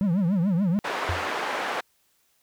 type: tone with vibrato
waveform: triangle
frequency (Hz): 185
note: F#3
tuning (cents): 0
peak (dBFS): -18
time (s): 0.01-0.79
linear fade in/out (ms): 0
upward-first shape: triangle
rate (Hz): 6.9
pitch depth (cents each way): 250
type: band-pass noise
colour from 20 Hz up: white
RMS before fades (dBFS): -29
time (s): 0.84-1.81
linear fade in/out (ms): 10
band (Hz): 410 to 1500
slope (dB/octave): 12
type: tone with exponential decay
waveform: sine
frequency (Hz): 87.31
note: F2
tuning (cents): 0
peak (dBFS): -22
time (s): 1.09-1.31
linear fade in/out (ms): 5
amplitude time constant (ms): 46
effects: white hiss -67 dBFS RMS until 2.42 s